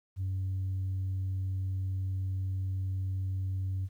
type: tone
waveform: sine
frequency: 94.7 Hz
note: F#2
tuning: 41 cents sharp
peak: -28 dBFS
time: 0.16-3.89 s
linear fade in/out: 50 ms
effects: tanh soft clip ceiling -28 dBFS + 11-bit